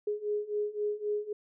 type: beating tone pair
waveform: sine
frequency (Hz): 415.3 / 419.1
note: G#4 / G#4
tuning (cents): 0 / +16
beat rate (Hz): 3.8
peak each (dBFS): -34 / -32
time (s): 0.07-1.33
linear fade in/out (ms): 5
effects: none